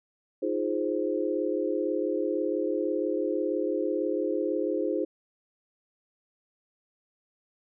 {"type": "chord", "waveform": "sine", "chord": "F minor seventh", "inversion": "third", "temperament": "equal", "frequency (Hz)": [311.1, 349.2, 415.3, 523.3], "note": ["Eb4", "F4", "Ab4", "C5"], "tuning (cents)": [0, 0, 0, 0], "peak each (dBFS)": [-31, -31, -31, -31], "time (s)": [0.42, 5.05], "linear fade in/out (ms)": 10, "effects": []}